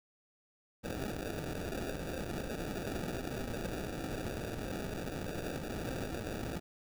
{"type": "noise with sample-and-hold", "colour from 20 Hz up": "blue", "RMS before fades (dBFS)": -39, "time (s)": [0.83, 6.6], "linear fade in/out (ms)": 20, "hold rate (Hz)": 1050, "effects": []}